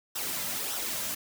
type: noise with flanger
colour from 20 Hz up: white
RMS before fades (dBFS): -33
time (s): 0.15-1.15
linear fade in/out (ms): 10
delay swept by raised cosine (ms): 0.43 to 2.73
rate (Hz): 1.7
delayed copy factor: -0.55
effects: none